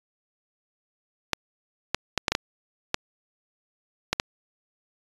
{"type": "clicks", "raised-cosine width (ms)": 0.2, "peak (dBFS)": -4, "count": 9, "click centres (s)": [1.333, 1.946, 2.177, 2.282, 2.32, 2.351, 2.944, 4.13, 4.199], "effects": ["resampled to 24000 Hz"]}